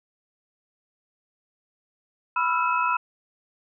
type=tone cluster; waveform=sine; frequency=989 / 1319 / 1379 / 2581 Hz; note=B5 / E6 / F6 / E7; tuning=+2 / +1 / -22 / -37 cents; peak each=-24 / -26 / -27 / -30 dBFS; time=2.36-2.97 s; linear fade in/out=5 ms; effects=none